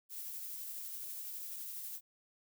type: noise with tremolo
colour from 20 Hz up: violet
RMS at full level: -43 dBFS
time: 0.09-2.01 s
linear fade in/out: 50 ms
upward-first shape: triangle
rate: 12 Hz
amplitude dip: 25%
effects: none